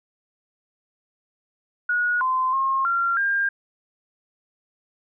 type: tone with pitch steps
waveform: sine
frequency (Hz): 1453 / 1033 / 1073 / 1378 / 1603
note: F#6 / C6 / C6 / F6 / G6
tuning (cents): -32 / -22 / +43 / -24 / +38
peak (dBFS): -19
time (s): 1.89-3.49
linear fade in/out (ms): 5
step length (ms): 320
effects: none